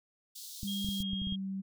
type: high-pass noise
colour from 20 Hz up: pink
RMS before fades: -46 dBFS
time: 0.35-1.03 s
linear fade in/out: 10 ms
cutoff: 3600 Hz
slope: 48 dB/octave
type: tone with pitch glide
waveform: sine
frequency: 198.8 to 193.03 Hz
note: G3 to G3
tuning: +25 to -26 cents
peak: -34 dBFS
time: 0.63-1.62 s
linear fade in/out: 20 ms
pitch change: -51 cents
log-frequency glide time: 0.87-1.15 s
type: clicks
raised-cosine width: 5 ms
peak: -28 dBFS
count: 8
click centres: 0.632 / 0.846 / 0.888 / 1.004 / 1.133 / 1.218 / 1.271 / 1.324 s
type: tone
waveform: sine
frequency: 3252 Hz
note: G#7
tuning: 37 cents flat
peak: -37 dBFS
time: 0.67-1.36 s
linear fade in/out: 10 ms
effects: none